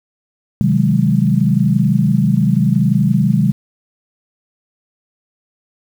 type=chord; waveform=sine; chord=Ab dominant seventh; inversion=first; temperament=just; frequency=129.78 / 155.74 / 186.89 / 207.7 Hz; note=C3 / Eb3 / Gb3 / Ab3; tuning=-14 / +2 / +18 / 0 cents; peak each=-16 dBFS; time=0.61-3.52 s; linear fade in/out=0 ms; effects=7-bit